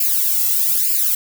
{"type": "noise with flanger", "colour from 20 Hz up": "violet", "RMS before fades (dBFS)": -17, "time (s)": [0, 1.15], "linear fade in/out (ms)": 5, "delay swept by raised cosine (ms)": [0.41, 1.51], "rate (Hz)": 1.1, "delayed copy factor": 0.85, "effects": []}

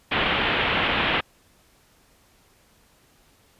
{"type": "low-pass noise", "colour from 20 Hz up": "white", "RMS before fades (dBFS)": -23, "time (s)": [0.11, 1.21], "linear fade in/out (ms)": 10, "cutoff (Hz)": 3300, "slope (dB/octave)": 48, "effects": ["pink hiss -59 dBFS RMS until 3.59 s", "resampled to 32000 Hz"]}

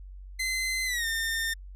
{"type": "tone with pitch glide", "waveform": "sawtooth", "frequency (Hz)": [2058, 1812.4], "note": ["C7", "A#6"], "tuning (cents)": [-29, -49], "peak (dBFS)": -24, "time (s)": [0.39, 1.54], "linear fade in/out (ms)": 10, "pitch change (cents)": -220, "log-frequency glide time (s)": [0.85, 1.06], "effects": ["added 47 Hz sine -41 dBFS peak until 1.75 s", "resampled to 32000 Hz"]}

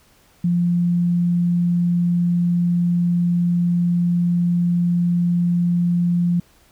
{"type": "tone", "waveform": "sine", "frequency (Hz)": 174.1, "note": "F3", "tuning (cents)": -5, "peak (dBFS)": -15, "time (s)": [0.44, 6.4], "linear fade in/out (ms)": 5, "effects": ["pink hiss -55 dBFS RMS until 6.71 s"]}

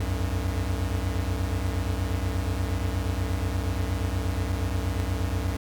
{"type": "tone cluster", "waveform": "square", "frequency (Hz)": [63.1, 87.3, 95.7], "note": ["B1", "F2", "G2"], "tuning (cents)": [38, 0, -41], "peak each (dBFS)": [-30, -31, -30], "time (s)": [0, 5.57], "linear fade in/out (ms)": 5, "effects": []}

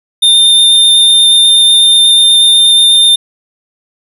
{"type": "tone with vibrato", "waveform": "square", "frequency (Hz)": 3615, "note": "A7", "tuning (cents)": 46, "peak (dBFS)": -4, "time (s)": [0.22, 3.16], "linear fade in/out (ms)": 10, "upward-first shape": "sine", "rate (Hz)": 8.2, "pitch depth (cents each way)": 8, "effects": []}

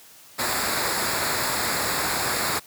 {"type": "noise with comb filter", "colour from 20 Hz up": "pink", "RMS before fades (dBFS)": -25, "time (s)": [0.38, 2.6], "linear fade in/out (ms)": 20, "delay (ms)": 0.33, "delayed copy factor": -0.7, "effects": ["white hiss -49 dBFS RMS until 2.66 s", "high-pass 80 Hz 12 dB/octave"]}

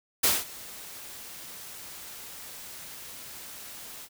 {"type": "noise with ADSR envelope", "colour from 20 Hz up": "white", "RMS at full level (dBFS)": -21, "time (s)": [0.23, 4.09], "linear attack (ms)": 11, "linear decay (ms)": 200, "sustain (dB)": -22, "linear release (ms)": 56, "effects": []}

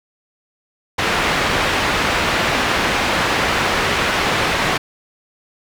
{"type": "low-pass noise", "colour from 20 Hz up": "white", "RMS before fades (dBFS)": -18, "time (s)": [0.98, 4.78], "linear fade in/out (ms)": 10, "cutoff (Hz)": 2300, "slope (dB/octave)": 12, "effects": []}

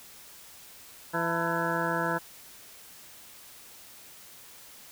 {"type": "harmonic tone with a mistuned harmonic", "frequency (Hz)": 167.3, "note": "E3", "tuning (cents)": 26, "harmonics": [1, 2, 3, 4, 5, 6, 8, 9, 10], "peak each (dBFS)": [-35, -35, -35, -35, -35, -35, -35, -35, -35], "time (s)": [1.13, 2.19], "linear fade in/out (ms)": 20, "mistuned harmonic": 5, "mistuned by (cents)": 110, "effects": ["white hiss -50 dBFS RMS until 4.91 s"]}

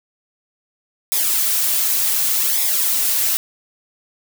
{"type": "noise with flanger", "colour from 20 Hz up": "blue", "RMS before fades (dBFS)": -18, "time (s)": [1.12, 3.37], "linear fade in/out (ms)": 0, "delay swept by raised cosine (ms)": [0.67, 4.97], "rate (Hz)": 0.67, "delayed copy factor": -0.65, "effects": []}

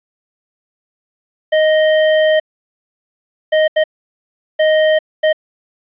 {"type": "tone bursts at uneven times", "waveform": "square", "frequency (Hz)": 623, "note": "D#5", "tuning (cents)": 2, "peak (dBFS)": -10, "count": 5, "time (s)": [[1.52, 2.4], [3.52, 3.68], [3.76, 3.84], [4.59, 4.99], [5.23, 5.33]], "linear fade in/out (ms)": 10, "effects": ["resampled to 8000 Hz", "8-bit"]}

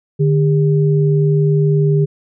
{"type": "tone pair together", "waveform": "sine", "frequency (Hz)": [149.8, 402], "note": ["D3", "G4"], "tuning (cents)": [35, 44], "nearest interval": "octave + perfect fourth", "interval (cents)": 1709, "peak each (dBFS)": [-11, -17], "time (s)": [0.19, 2.06], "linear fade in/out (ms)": 20, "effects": []}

